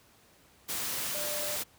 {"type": "tone in noise", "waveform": "sine", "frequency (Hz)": 594, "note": "D5", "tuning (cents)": 20, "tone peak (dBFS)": -38, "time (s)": [1.13, 1.57], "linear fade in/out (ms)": 20, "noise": "white", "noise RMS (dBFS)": -34, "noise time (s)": [0.68, 1.64], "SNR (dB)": -7, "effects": ["pink hiss -61 dBFS RMS until 1.78 s", "high-pass 60 Hz 12 dB/octave"]}